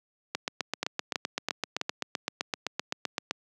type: two click trains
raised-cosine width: 0.2 ms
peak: -11 / -11 dBFS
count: 4 / 24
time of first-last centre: 0.83-1.814 / 0.35-3.31 s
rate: 3.05 / 7.77 Hz
effects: high-pass 200 Hz 12 dB/octave